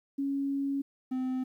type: tone pair in turn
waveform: sine / triangle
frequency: 277.2 / 257.4 Hz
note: C#4 / C4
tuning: 0 / -28 cents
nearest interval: minor second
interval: 128 cents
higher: first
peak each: -28 / -27 dBFS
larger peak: second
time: 0.18-0.82 / 1.11-1.44 s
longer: first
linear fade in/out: 10 ms
effects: 11-bit